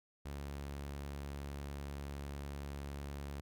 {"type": "tone", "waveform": "sawtooth", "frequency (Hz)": 70.7, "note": "C#2", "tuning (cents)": 35, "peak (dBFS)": -38, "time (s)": [0.25, 3.41], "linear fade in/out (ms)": 10, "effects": []}